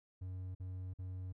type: tone bursts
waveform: triangle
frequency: 92.5 Hz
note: F#2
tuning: in tune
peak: -39 dBFS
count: 3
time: 0.21-1.326 s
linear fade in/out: 10 ms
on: 340 ms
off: 48 ms
effects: none